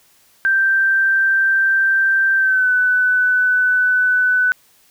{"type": "tone with pitch glide", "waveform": "sine", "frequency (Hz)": [1568, 1498.9], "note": ["G6", "F#6"], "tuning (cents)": [0, 22], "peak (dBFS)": -12, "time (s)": [0.45, 4.52], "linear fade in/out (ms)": 0, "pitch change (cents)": -78, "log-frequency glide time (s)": [2.36, 2.7], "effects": ["white hiss -54 dBFS RMS until 4.9 s"]}